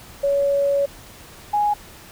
sine tone pair in turn, 562 / 830.3 Hz, C#5 / G#5, +24 / -1 cents, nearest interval perfect fifth, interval 675 cents, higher second, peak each -16 dBFS, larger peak neither, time 0.23-0.86 / 1.53-1.74 s, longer first, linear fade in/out 10 ms, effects pink hiss -43 dBFS RMS until 2.11 s

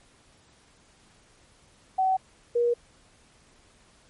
sine tone pair in turn, 757 / 476.9 Hz, F#5 / A#4, +39 / +39 cents, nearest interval minor sixth, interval 800 cents, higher first, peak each -20 dBFS, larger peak neither, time 1.98-2.17 / 2.55-2.74 s, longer neither, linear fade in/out 10 ms, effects pink hiss -59 dBFS RMS until 4.09 s + MP3 48 kbps

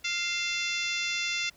harmonic tone with a mistuned harmonic, 699 Hz, F5, 1 cent sharp, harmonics 2 / 3 / 4 / 5 / 6 / 7 / 8 / 9 / 10, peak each -40 / -33 / -33 / -35 / -41 / -39 / -40 / -43 / -45 dBFS, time 0.04-1.5 s, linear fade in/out 10 ms, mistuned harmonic 4, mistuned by -56 cents, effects pink hiss -60 dBFS RMS until 1.56 s

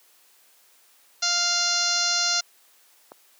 harmonic tone, 698.5 Hz, F5, in tune, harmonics 1 / 2 / 3 / 4 / 5 / 6 / 7 / 8 / 9 / 10, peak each -34 / -29 / -36 / -34 / -34 / -26 / -29 / -27 / -30 / -35 dBFS, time 1.22-2.41 s, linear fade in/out 10 ms
click, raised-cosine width 1 ms, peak -25 dBFS, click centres 3.119 s
effects white hiss -58 dBFS RMS until 3.39 s + high-pass 400 Hz 12 dB/octave

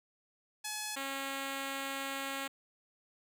5% pulse tone pair in turn, 850 / 273 Hz, G#5 / C#4, +40 / -26 cents, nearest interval octave + minor sixth, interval 1966 cents, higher first, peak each -25 dBFS, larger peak neither, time 0.64-0.96 / 0.96-2.48 s, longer second, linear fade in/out 10 ms, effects none

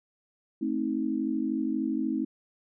sine chord, A diminished, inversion none, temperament just, 220 / 264 / 316.8 Hz, A3 / C4 / Eb4, 0 / +16 / +31 cents, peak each -32 / -30 / -30 dBFS, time 0.61-2.25 s, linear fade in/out 10 ms, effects none

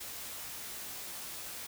white noise with comb filter, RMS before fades -43 dBFS, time 0-1.67 s, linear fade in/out 10 ms, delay 17 ms, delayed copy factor +0.65, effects none

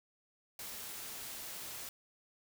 white noise, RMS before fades -45 dBFS, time 0.59-1.89 s, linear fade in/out 2 ms, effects none

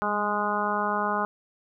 harmonic tone with a mistuned harmonic, 207.7 Hz, G#3, in tune, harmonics 1 / 2 / 3 / 4 / 5 / 6 / 7, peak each -33 / -34 / -33 / -30 / -30 / -30 / -33 dBFS, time 0.02-1.25 s, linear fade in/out 0 ms, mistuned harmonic 1, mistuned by -26 cents, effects none

